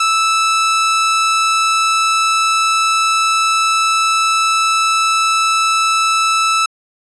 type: tone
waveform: sawtooth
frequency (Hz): 1315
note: E6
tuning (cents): -5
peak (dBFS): -8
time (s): 0-6.66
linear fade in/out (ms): 5
effects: resampled to 22050 Hz